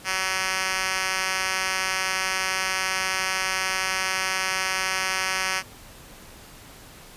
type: tone with band-pass filter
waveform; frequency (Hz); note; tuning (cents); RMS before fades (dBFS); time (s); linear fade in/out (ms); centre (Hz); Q
5% pulse; 188.5; F#3; +32; -26; 0.04-5.63; 50; 4000; 0.64
effects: pink hiss -46 dBFS RMS until 7.16 s + resampled to 32000 Hz